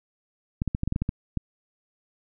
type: clicks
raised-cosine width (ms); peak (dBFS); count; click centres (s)
5; -13; 10; 0.619 / 0.677 / 0.749 / 0.834 / 0.876 / 0.924 / 0.961 / 1.02 / 1.091 / 1.373
effects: none